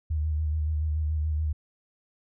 sine tone with vibrato, 77 Hz, D#2, 17 cents flat, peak -24 dBFS, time 0.1-1.53 s, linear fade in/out 10 ms, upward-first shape square, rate 7 Hz, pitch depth 32 cents each way, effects none

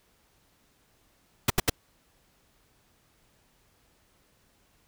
pink noise bursts, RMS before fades -21 dBFS, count 3, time 1.48-1.698 s, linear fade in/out 5 ms, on 22 ms, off 76 ms, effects pink hiss -66 dBFS RMS until 4.87 s

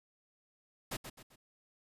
pink noise with echo, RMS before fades -38 dBFS, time 0.91-0.97 s, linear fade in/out 10 ms, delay 130 ms, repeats 3, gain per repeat -8 dB, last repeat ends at 1.36 s, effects resampled to 32000 Hz

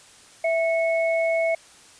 sine tone pair together, 659.3 / 2198 Hz, E5 / C#7, 0 / -15 cents, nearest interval octave + major sixth, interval 2085 cents, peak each -20 / -27 dBFS, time 0.44-1.55 s, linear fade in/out 5 ms, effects white hiss -50 dBFS RMS until 1.99 s + resampled to 22050 Hz

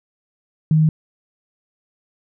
sine tone, 156.5 Hz, D#3, 10 cents sharp, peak -11 dBFS, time 0.71-0.89 s, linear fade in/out 2 ms, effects none

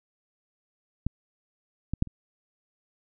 clicks, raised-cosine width 5 ms, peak -14 / -16 / -9 / -30 dBFS, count 4, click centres 1.066 / 1.936 / 2.024 / 2.073 s, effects none

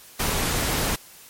pink noise, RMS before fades -24 dBFS, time 0.19-0.96 s, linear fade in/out 10 ms, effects white hiss -47 dBFS RMS until 1.29 s + MP3 64 kbps

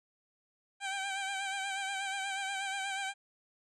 15% pulse tone with vibrato, 782 Hz, G5, 4 cents flat, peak -28 dBFS, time 0.8-3.14 s, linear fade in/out 50 ms, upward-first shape sine, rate 8.3 Hz, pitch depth 42 cents each way, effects resampled to 24000 Hz

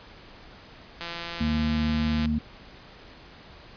click train, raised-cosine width 0.2 ms, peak -17 dBFS, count 213, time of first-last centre 1.01-2.257 s, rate 170 Hz
harmonic tone, 76.5 Hz, D#2, 29 cents flat, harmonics 1 / 2 / 3, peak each -29 / -33 / -24 dBFS, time 1.4-2.39 s, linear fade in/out 10 ms
effects pink hiss -48 dBFS RMS until 3.76 s + resampled to 11025 Hz

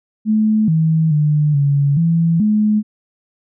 sine tone with pitch steps, 216.1 / 160 / 149.8 / 141.7 / 166.2 / 212.3 Hz, A3 / D#3 / D3 / C#3 / E3 / G#3, -31 / +49 / +35 / +38 / +15 / +38 cents, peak -11 dBFS, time 0.25-2.83 s, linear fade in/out 50 ms, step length 430 ms, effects none

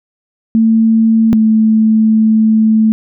sine tone pair in turn, 223.9 / 219.4 Hz, A3 / A3, +30 / -5 cents, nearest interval unison, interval 35 cents, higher first, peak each -6 dBFS, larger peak neither, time 0.55-1.33 / 1.33-2.92 s, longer second, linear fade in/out 0 ms, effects none

